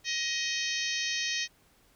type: harmonic tone with a mistuned harmonic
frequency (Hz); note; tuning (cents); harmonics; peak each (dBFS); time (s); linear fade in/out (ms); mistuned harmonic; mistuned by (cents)
628; D#5; +16; 3 / 4 / 5 / 6 / 7 / 8 / 9 / 10; -35 / -36 / -37 / -38 / -38 / -39 / -40 / -40; 0.04-1.48; 50; 8; +58
effects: pink hiss -64 dBFS RMS until 1.95 s